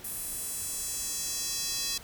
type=tone with high-pass filter sweep; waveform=square; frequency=370 Hz; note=F#4; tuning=in tune; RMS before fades=-34 dBFS; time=0.04-1.98 s; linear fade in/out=5 ms; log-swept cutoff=11000 to 4600 Hz; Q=1.7; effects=pink hiss -49 dBFS RMS until 2.03 s